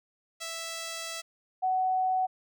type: tone pair in turn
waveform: 5% pulse / sine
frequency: 659.3 / 747.4 Hz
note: E5 / F#5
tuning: 0 / +17 cents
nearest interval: major second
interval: 217 cents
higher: second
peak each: -24 dBFS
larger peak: neither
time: 0.4-1.22 / 1.62-2.27 s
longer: first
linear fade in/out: 20 ms
effects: none